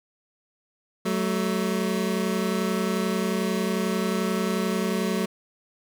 25% pulse tone pair together, 188.15 / 219.4 Hz, F#3 / A3, +29 / -5 cents, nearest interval minor third, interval 266 cents, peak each -22 / -23 dBFS, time 1.05-5.26 s, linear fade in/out 10 ms, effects none

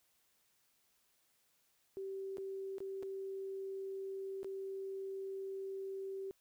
sine tone with dropouts, 387.2 Hz, G4, 21 cents flat, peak -40 dBFS, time 1.97-6.31 s, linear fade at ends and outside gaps 0 ms, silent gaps 2.371-2.382 / 2.783-2.804 / 3.026-3.031 / 4.431-4.445 s, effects white hiss -75 dBFS RMS until 6.4 s

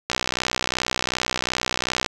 click train, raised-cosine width 0.2 ms, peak -4 dBFS, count 124, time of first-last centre 0.1-2.062 s, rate 62.7 Hz, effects none

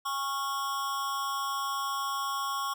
square tone with amplitude modulation, 1100 Hz, C#6, 14 cents flat, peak -27 dBFS, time 0.05-2.74 s, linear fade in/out 10 ms, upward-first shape sine, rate 286 Hz, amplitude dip 80%, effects none

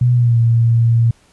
sine tone with pitch glide, 123 to 116.1 Hz, B2 to A#2, -7 to -7 cents, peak -9 dBFS, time 0.01-1.11 s, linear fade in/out 5 ms, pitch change -100 cents, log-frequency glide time 0.13-0.38 s, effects pink hiss -53 dBFS RMS until 1.32 s + resampled to 24000 Hz

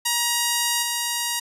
5% pulse tone with level steps, 949 Hz, A#5, 31 cents sharp, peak -8 / -11 dBFS, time 0.05-1.4 s, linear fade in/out 10 ms, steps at 0.82 s, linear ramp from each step 10 ms, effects resampled to 32000 Hz

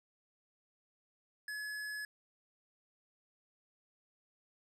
square tone, 1700 Hz, G#6, 40 cents sharp, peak -40 dBFS, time 1.48-2.05 s, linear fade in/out 2 ms, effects low-pass 12000 Hz 12 dB/octave + 13-bit

